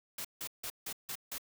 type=noise bursts; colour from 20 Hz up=white; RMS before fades=-40 dBFS; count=6; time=0.18-1.382 s; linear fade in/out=5 ms; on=67 ms; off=160 ms; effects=none